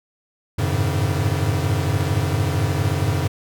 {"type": "tone cluster", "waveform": "square", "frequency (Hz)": [90.3, 103.4, 107.8, 137.3, 156.1], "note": ["F#2", "G#2", "A2", "C#3", "D#3"], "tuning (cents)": [-42, -7, -35, -16, 6], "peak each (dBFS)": [-24, -26, -26, -25, -29], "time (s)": [0.58, 3.28], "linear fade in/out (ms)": 10, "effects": []}